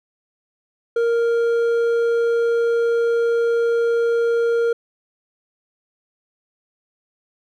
sine tone with hard clipping, 466.2 Hz, A#4, in tune, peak -17 dBFS, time 0.96-4.73 s, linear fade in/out 5 ms, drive 5 dB, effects none

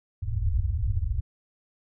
white low-pass noise, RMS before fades -26 dBFS, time 0.22-1.21 s, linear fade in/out 10 ms, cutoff 110 Hz, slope 96 dB/octave, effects none

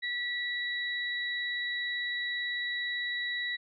sine tone pair together, 1947 / 3894 Hz, B6 / B7, -25 / -25 cents, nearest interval octave, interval 1200 cents, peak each -32 / -36 dBFS, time 0.02-3.57 s, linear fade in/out 20 ms, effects none

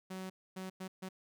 sawtooth tone bursts at uneven times, 187.5 Hz, F#3, 23 cents sharp, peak -37 dBFS, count 4, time 0.1-0.3 / 0.56-0.7 / 0.8-0.88 / 1.02-1.09 s, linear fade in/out 10 ms, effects none

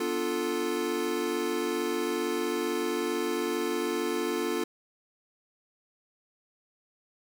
square chord, B half-diminished seventh, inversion none, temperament equal, 246.9 / 293.7 / 349.2 / 440 Hz, B3 / D4 / F4 / A4, 0 / 0 / 0 / 0 cents, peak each -37 / -36 / -32 / -33 dBFS, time 0-4.64 s, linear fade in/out 5 ms, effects none

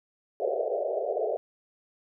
white band-pass noise, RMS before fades -29 dBFS, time 0.4-1.37 s, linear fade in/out 0 ms, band 390 to 700 Hz, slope 96 dB/octave, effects none

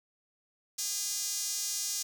sawtooth tone with high-pass filter, 407.6 Hz, G#4, 32 cents flat, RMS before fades -34 dBFS, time 0.78-2.03 s, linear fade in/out 10 ms, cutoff 6000 Hz, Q 2.2, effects none

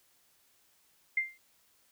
sine tone with exponential decay, 2097 Hz, C7, 3 cents sharp, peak -23 dBFS, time 1.17-1.38 s, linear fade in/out 5 ms, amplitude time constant 44 ms, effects white hiss -68 dBFS RMS until 1.91 s

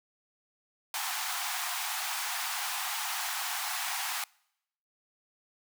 pink high-pass noise, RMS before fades -34 dBFS, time 0.94-4.24 s, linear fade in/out 2 ms, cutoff 720 Hz, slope 96 dB/octave, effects noise-tail reverb RT60 0.8 s tail -26 dB re dry

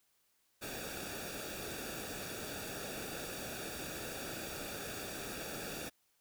pink noise with comb filter, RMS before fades -43 dBFS, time 0.61-5.9 s, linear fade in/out 20 ms, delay 0.97 ms, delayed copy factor -0.75, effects white hiss -75 dBFS RMS until 6.2 s

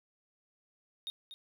triangle tone with echo, 3705 Hz, A#7, 11 cents flat, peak -35 dBFS, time 1.07-1.1 s, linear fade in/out 0 ms, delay 240 ms, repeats 1, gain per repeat -9 dB, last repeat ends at 1.34 s, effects none

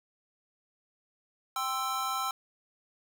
square chord, C major, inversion second, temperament equal with one note detuned, 784 / 1046.5 / 1322.3 Hz, G5 / C6 / E6, 0 / 0 / +5 cents, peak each -37 / -37 / -33 dBFS, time 1.56-2.31 s, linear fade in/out 2 ms, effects none

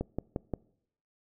click train, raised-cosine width 2 ms, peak -18 dBFS, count 4, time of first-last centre 0.01-0.537 s, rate 5.69 Hz, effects noise-tail reverb RT60 0.7 s tail -23 dB re dry

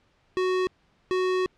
square tone bursts at uneven times, 370 Hz, F#4, in tune, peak -23 dBFS, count 2, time 0.37-0.67 / 1.11-1.46 s, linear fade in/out 0 ms, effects pink hiss -65 dBFS RMS until 1.57 s + low-pass 4000 Hz 12 dB/octave

